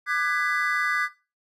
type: chord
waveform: triangle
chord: G# half-diminished seventh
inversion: second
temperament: just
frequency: 1196.1 / 1495.1 / 1661.2 / 1993.5 Hz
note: D6 / F#6 / G#6 / B6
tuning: +31 / +18 / 0 / +16 cents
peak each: -26 dBFS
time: 0.06-1.09 s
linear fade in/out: 50 ms
effects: noise-tail reverb RT60 0.3 s tail -18 dB re dry